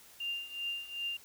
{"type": "tone with tremolo", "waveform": "sine", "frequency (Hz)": 2794, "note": "F7", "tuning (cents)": 0, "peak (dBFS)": -32, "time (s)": [0.2, 1.17], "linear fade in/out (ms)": 5, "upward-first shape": "triangle", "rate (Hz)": 2.6, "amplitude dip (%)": 85, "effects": ["white hiss -57 dBFS RMS until 1.24 s"]}